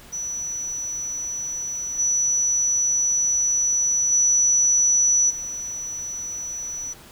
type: tone with level steps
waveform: sine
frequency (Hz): 5920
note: F#8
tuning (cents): 0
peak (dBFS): -26 / -18 / -15 / -28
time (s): 0.12-6.94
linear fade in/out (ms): 20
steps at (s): 1.98 / 4.11 / 5.29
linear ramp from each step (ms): 20
effects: pink hiss -46 dBFS RMS until 7.11 s